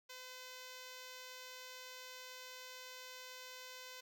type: tone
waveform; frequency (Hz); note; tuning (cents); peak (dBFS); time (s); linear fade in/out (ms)
5% pulse; 509; C5; -48; -38; 0.09-4.01; 10
effects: none